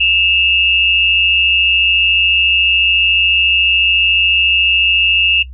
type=tone pair together; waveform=sine; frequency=2637 / 2823 Hz; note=E7 / F7; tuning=0 / +18 cents; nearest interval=minor second; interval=118 cents; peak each=-12 dBFS; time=0-5.43 s; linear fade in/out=10 ms; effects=noise-tail reverb RT60 0.1 s tail -18 dB re dry + added 64 Hz sine -28 dBFS peak until 5.53 s